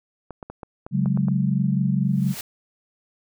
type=clicks; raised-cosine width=1 ms; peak=-21 dBFS; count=8; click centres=0.307 / 0.428 / 0.5 / 0.632 / 0.865 / 1.059 / 1.174 / 1.284 s
type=chord; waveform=sine; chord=C# suspended fourth; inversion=none; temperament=equal with one note detuned; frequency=138.59 / 185 / 209.3 Hz; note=C#3 / F#3 / G#3; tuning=0 / 0 / +14 cents; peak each=-22 / -22 / -25 dBFS; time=0.91-2.35 s; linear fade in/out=50 ms
type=noise with exponential growth; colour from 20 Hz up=white; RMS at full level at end=-31 dBFS; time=2.04-2.41 s; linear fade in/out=2 ms; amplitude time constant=79 ms
effects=none